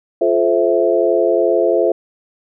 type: chord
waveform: sine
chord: F major seventh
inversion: none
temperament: equal with one note detuned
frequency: 349.2 / 431.9 / 523.3 / 659.3 Hz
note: F4 / A4 / C5 / E5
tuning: 0 / -32 / 0 / 0 cents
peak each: -17 dBFS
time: 0.21-1.92 s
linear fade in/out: 5 ms
effects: none